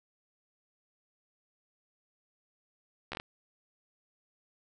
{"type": "slowing click train", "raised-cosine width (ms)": 0.3, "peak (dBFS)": -21, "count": 5, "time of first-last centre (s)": [3.12, 3.199], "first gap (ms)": 13, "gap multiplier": 1.29, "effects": []}